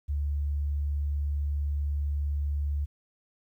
sine tone, 72.3 Hz, D2, 27 cents flat, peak -26 dBFS, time 0.08-2.86 s, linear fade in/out 20 ms, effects 11-bit

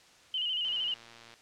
sine tone with vibrato, 2973 Hz, F#7, 8 cents sharp, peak -29 dBFS, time 0.34-0.94 s, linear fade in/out 2 ms, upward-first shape square, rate 13 Hz, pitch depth 54 cents each way
click train, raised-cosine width 0.2 ms, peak -34 dBFS, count 81, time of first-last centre 0.65-1.34 s, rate 116 Hz
effects white hiss -58 dBFS RMS until 1.41 s + low-pass 6000 Hz 12 dB/octave

